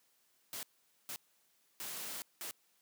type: noise bursts at uneven times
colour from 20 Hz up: white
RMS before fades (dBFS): -43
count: 4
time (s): 0.53-0.63 / 1.09-1.16 / 1.8-2.22 / 2.41-2.51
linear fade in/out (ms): 0
effects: white hiss -73 dBFS RMS until 2.81 s + high-pass 150 Hz 12 dB/octave